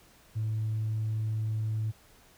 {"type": "tone with tanh clipping", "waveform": "triangle", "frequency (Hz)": 109.3, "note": "A2", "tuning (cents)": -11, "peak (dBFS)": -28, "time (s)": [0.35, 1.92], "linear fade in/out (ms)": 20, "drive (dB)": 5, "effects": ["pink hiss -59 dBFS RMS until 2.37 s"]}